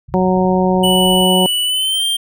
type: low-pass noise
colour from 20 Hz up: white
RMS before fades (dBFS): -34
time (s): 0.08-1.25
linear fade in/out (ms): 10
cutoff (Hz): 160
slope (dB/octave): 96
type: harmonic tone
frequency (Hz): 185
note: F#3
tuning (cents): 0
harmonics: 1 / 2 / 3 / 4 / 5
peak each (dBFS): -14 / -17 / -19 / -20 / -21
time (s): 0.14-1.46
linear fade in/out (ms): 0
type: tone with pitch glide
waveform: square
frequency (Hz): 2960 to 3172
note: F#7 to G7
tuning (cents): 0 to +20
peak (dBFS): -15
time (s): 0.83-2.17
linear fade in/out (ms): 10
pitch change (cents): +120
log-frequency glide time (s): 1.64-2.04
effects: none